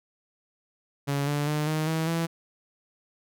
sawtooth tone with pitch steps, 141.2 / 145.84 / 150.64 / 155.59 / 160.7 / 165.99 Hz, C#3 / D3 / D3 / D#3 / E3 / E3, +32 / -12 / +44 / 0 / -44 / +12 cents, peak -21 dBFS, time 1.07-2.27 s, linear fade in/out 20 ms, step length 200 ms, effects none

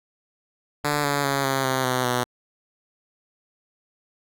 5% pulse tone with pitch steps, 146.83 / 142.73 / 138.75 / 134.88 / 131.11 / 127.45 / 123.9 Hz, D3 / D3 / C#3 / C#3 / C3 / C3 / B2, 0 / -49 / +2 / -47 / +4 / -45 / +6 cents, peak -10 dBFS, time 0.84-2.24 s, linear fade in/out 10 ms, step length 200 ms, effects Opus 48 kbps

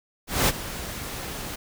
pink noise with ADSR envelope, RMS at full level -19 dBFS, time 0.27-1.56 s, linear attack 210 ms, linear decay 35 ms, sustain -15 dB, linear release 10 ms, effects none

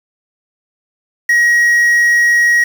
triangle tone with quantisation, 1897 Hz, A#6, 30 cents sharp, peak -6 dBFS, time 1.29-2.64 s, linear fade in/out 5 ms, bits 5, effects none

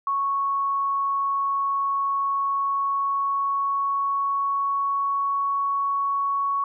sine tone with pitch glide, 1107 to 1114.1 Hz, C#6 to C#6, -3 to +8 cents, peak -21 dBFS, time 0.07-6.64 s, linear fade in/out 2 ms, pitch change +11 cents, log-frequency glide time 2.4-5.49 s, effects none

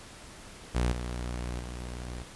sawtooth tone with level steps, 60.6 Hz, B1, 32 cents flat, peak -21 / -29 / -33 dBFS, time 0.74-2.24 s, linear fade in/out 20 ms, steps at 0.92 / 1.59 s, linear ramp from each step 5 ms, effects pink hiss -48 dBFS RMS until 2.35 s + resampled to 24000 Hz

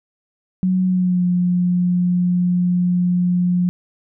sine tone with pitch glide, 185 to 178.29 Hz, F#3 to F3, 0 to +36 cents, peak -14 dBFS, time 0.63-3.69 s, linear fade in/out 0 ms, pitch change -64 cents, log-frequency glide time 0.85-1.25 s, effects none

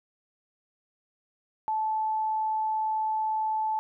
sine tone, 871 Hz, A5, 18 cents flat, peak -25 dBFS, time 1.68-3.79 s, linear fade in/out 0 ms, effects none

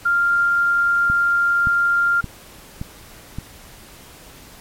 sine tone, 1395 Hz, F6, 2 cents flat, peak -14 dBFS, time 0.05-2.21 s, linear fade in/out 10 ms
click train, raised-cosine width 5 ms, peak -14 dBFS, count 5, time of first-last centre 1.1-3.386 s, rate 1.75 Hz
effects pink hiss -43 dBFS RMS until 4.6 s + MP3 64 kbps

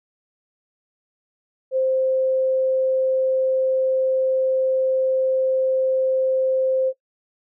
sine tone, 523.3 Hz, C5, in tune, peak -17 dBFS, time 1.71-6.93 s, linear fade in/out 50 ms, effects noise-tail reverb RT60 0.1 s tail -17 dB re dry

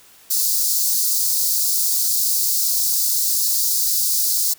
white high-pass noise, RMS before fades -19 dBFS, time 0.3-4.54 s, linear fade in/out 10 ms, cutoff 4300 Hz, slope 48 dB/octave, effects white hiss -49 dBFS RMS until 4.58 s

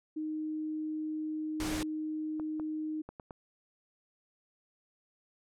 sine tone, 310 Hz, D#4, 6 cents flat, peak -33 dBFS, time 0.16-3.02 s, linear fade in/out 10 ms
pink noise, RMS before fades -37 dBFS, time 1.6-1.83 s, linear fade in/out 2 ms
clicks, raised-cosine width 1 ms, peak -30 dBFS, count 5, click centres 2.398 / 2.598 / 3.09 / 3.198 / 3.308 s
effects low-pass 11000 Hz 12 dB/octave

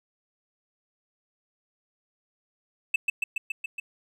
triangle tone with echo, 2637 Hz, E7, in tune, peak -17 dBFS, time 2.94-2.96 s, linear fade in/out 5 ms, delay 140 ms, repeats 6, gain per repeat -2 dB, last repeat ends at 3.8 s, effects none

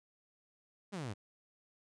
sawtooth exponential sweep, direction down, 215.4 to 92.5 Hz, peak -35 dBFS, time 0.92-1.14 s, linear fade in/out 20 ms, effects resampled to 22050 Hz

